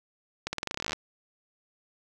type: accelerating click train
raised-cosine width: 0.2 ms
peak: -13 dBFS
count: 17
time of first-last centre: 0.47-0.931 s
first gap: 60 ms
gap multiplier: 0.89
effects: none